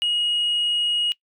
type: tone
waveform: sine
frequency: 2887 Hz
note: F#7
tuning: 43 cents flat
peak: -17 dBFS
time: 0.02-1.12 s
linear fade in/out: 0 ms
effects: noise-tail reverb RT60 0.1 s tail -23 dB re dry + tanh soft clip ceiling -17 dBFS